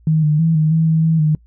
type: tone with pitch steps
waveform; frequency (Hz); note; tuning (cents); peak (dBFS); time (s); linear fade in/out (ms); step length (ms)
sine; 157.2 / 151.1 / 163.2 / 155.3 / 161.4 / 160.1 / 161.5 / 153.5; D#3 / D3 / E3 / D#3 / E3 / D#3 / E3 / D#3; +18 / +50 / -17 / -3 / -36 / +50 / -35 / -23; -11; 0.07-1.35; 2; 160
effects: noise-tail reverb RT60 0.1 s tail -24 dB re dry + added 58 Hz sine -46 dBFS peak until 1.46 s